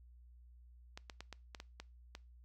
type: clicks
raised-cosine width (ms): 0.2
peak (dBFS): -29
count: 8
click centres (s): 0.975 / 1.098 / 1.206 / 1.327 / 1.548 / 1.601 / 1.8 / 2.151
effects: noise-tail reverb RT60 0.3 s tail -23 dB re dry + added 60 Hz sine -57 dBFS peak until 2.44 s